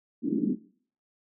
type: band-pass noise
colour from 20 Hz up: pink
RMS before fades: -27 dBFS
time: 0.22-0.57 s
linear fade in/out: 50 ms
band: 190 to 330 Hz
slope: 48 dB/octave
effects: noise-tail reverb RT60 0.5 s tail -19 dB re dry